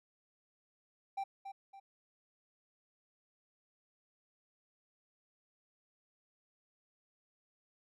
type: tone with echo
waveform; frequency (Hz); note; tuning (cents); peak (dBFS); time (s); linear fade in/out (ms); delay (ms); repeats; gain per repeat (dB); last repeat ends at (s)
triangle; 784; G5; 0; -33; 1.17-1.24; 10; 280; 2; -8; 1.8
effects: none

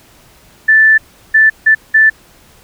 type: tone bursts at uneven times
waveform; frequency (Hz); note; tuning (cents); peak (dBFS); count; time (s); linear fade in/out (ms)
sine; 1760; A6; 0; -4; 4; 0.68-0.98 / 1.34-1.5 / 1.66-1.75 / 1.94-2.1; 10
effects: pink hiss -45 dBFS RMS until 2.63 s

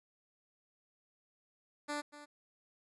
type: tone with echo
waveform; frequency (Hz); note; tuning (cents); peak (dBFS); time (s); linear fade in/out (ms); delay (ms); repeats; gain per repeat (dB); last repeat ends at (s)
10% pulse; 293.7; D4; 0; -28; 1.88-2.02; 20; 240; 1; -14; 2.26
effects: resampled to 24000 Hz

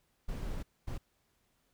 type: noise bursts at uneven times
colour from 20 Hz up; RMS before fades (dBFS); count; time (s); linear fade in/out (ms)
brown; -37; 2; 0.28-0.63 / 0.87-0.98; 10
effects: pink hiss -75 dBFS RMS until 1.73 s

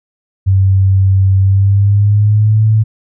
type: tone with pitch glide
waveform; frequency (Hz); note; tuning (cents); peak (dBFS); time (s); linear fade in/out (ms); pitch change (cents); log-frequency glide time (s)
sine; 96.1 to 109.12; G2 to A2; -34 to -14; -6; 0.46-2.84; 20; +220; 1.4-2.65
effects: none

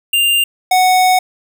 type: tone pair in turn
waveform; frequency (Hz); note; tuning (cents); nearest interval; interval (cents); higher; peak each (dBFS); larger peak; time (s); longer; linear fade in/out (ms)
square; 2794 / 740; F7 / F#5; 0 / 0; octave + major seventh; 2300; first; -11 / -9; second; 0.13-0.44 / 0.71-1.19; second; 5
effects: none

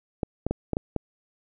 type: clicks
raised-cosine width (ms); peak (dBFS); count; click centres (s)
2; -12; 6; 0.232 / 0.466 / 0.51 / 0.733 / 0.769 / 0.963
effects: none

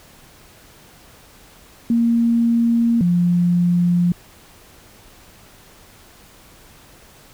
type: tone pair in turn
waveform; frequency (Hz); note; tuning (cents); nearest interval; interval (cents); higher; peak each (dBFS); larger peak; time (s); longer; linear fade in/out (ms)
sine; 233.1 / 175.13; A#3 / F3; 0 / +5; perfect fourth; 495; first; -13 / -13; neither; 1.9-3.01 / 3.01-4.12; neither; 2
effects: pink hiss -47 dBFS RMS until 7.33 s

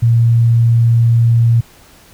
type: tone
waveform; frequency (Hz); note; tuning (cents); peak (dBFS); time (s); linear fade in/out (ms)
sine; 116.54; A#2; 0; -7; 0.02-1.61; 10
effects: pink hiss -44 dBFS RMS until 2.13 s

